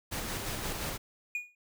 pink noise with tremolo, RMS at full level -35 dBFS, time 0.11-0.98 s, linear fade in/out 20 ms, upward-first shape square, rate 5.7 Hz, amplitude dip 25%
triangle tone with exponential decay, 2448 Hz, D#7, 29 cents flat, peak -27 dBFS, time 1.35-1.55 s, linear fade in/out 2 ms, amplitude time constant 42 ms
effects none

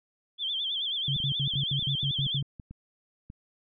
sine tone with vibrato, 3322 Hz, G#7, in tune, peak -28 dBFS, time 0.38-2.42 s, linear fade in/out 50 ms, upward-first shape sine, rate 9.3 Hz, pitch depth 120 cents each way
sine tone bursts, 138.59 Hz, C#3, in tune, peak -27 dBFS, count 9, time 1.08-2.427 s, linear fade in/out 2 ms, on 83 ms, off 75 ms
clicks, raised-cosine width 5 ms, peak -30 dBFS, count 10, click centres 1.166 / 1.202 / 1.538 / 1.826 / 2.04 / 2.196 / 2.262 / 2.598 / 2.71 / 3.301 s
effects none

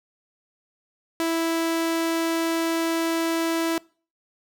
sawtooth tone, 329.6 Hz, E4, in tune, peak -18 dBFS, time 1.2-3.78 s, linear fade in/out 0 ms, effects noise-tail reverb RT60 0.4 s tail -24 dB re dry

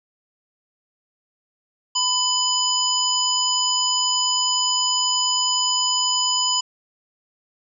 harmonic tone, 999 Hz, B5, 20 cents sharp, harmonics 1 / 3 / 5 / 7, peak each -25 / -23 / -23 / -24 dBFS, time 1.95-6.61 s, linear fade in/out 10 ms, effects none

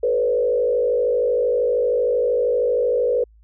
sine tone with frequency modulation, 491 Hz, B4, 10 cents flat, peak -16 dBFS, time 0.03-3.24 s, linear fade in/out 5 ms, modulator 52.9 Hz, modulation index 1, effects added 54 Hz sine -48 dBFS peak until 3.43 s

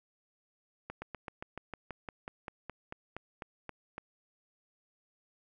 slowing click train, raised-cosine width 0.5 ms, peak -25 dBFS, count 17, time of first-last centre 0.9-3.981 s, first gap 120 ms, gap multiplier 1.06, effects none

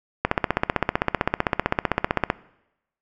click train, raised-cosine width 0.5 ms, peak -3 dBFS, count 33, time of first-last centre 0.25-2.301 s, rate 15.6 Hz, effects noise-tail reverb RT60 0.9 s tail -21 dB re dry

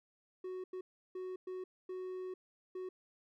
triangle tone bursts at uneven times, 370 Hz, F#4, in tune, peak -38 dBFS, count 6, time 0.44-0.64 / 0.73-0.81 / 1.15-1.36 / 1.47-1.64 / 1.89-2.34 / 2.75-2.89 s, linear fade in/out 5 ms, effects none

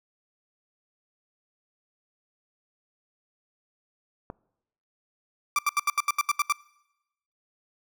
click, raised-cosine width 1 ms, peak -22 dBFS, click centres 4.301 s
30% pulse tone bursts, 1174.7 Hz, D6, in tune, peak -18 dBFS, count 10, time 5.56-6.524 s, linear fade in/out 2 ms, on 28 ms, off 76 ms
effects noise-tail reverb RT60 0.9 s tail -24 dB re dry

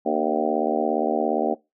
harmonic tone with a mistuned harmonic, 77.3 Hz, D#2, 11 cents flat, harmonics 3 / 4 / 5 / 6 / 7 / 8 / 9 / 10, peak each -28 / -28 / -28 / -28 / -28 / -28 / -28 / -28 dBFS, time 0.05-1.55 s, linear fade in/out 20 ms, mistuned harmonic 4, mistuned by -55 cents, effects noise-tail reverb RT60 0.2 s tail -20 dB re dry

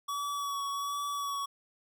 square tone with vibrato, 1134 Hz, C#6, 39 cents sharp, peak -33 dBFS, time 0.08-1.46 s, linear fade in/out 10 ms, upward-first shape sine, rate 1.3 Hz, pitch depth 20 cents each way, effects none

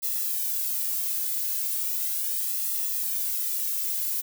violet noise with flanger, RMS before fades -28 dBFS, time 0.02-4.22 s, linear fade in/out 20 ms, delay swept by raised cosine 1.3 to 2.17 ms, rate 0.37 Hz, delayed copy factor -0.8, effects none

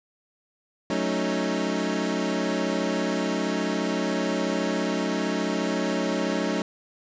25% pulse chord, D# half-diminished seventh, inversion first, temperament equal, 185 / 220 / 277.2 / 311.1 Hz, F#3 / A3 / C#4 / D#4, 0 / 0 / 0 / 0 cents, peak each -26 dBFS, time 0.9-6.62 s, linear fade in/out 2 ms, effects resampled to 16000 Hz + 9-bit

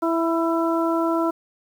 harmonic tone with a mistuned harmonic, 330.8 Hz, E4, 6 cents sharp, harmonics 1 / 2 / 3 / 4, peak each -21 / -25 / -27 / -28 dBFS, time 0.02-1.31 s, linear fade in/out 10 ms, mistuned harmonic 4, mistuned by +17 cents, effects 8-bit

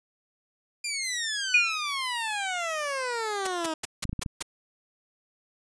15% pulse exponential sweep, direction down, 2419 to 311.1 Hz, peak -22 dBFS, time 0.84-3.74 s, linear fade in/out 5 ms
sine tone with exponential decay, 2457 Hz, D#7, 22 cents flat, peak -14 dBFS, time 1.54-1.92 s, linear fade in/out 5 ms, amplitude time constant 81 ms
white noise bursts, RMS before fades -29 dBFS, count 6, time 3.45-4.426 s, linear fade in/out 5 ms, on 21 ms, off 170 ms
clicks, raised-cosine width 5 ms, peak -19 dBFS, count 5, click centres 4.053 / 4.094 / 4.13 / 4.193 / 4.262 s
effects resampled to 22050 Hz

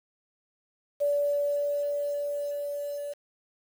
sine tone with level ramp, 577 Hz, D5, 31 cents flat, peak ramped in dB -22 to -32 dBFS, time 1-3.14 s, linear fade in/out 20 ms, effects 8-bit

